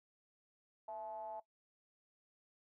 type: ring-modulated tone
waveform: triangle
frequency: 100.9 Hz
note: G#2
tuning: 49 cents flat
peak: -38 dBFS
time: 0.88-1.4 s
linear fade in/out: 5 ms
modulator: 763 Hz
effects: noise-tail reverb RT60 0.1 s tail -18 dB re dry